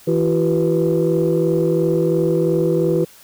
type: tone cluster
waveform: sine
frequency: 163 / 337.4 / 380.3 / 492 Hz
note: E3 / E4 / F#4 / B4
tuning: -19 / +40 / +48 / -7 cents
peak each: -19 dBFS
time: 0.07-3.05 s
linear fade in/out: 10 ms
effects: tanh soft clip ceiling -7 dBFS + white hiss -46 dBFS RMS until 3.23 s